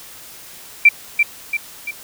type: tone with echo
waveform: sine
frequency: 2349 Hz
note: D7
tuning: in tune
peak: -4 dBFS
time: 0.85-0.89 s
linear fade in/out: 5 ms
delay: 340 ms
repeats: 3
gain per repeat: -6 dB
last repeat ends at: 1.91 s
effects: white hiss -39 dBFS RMS until 2.03 s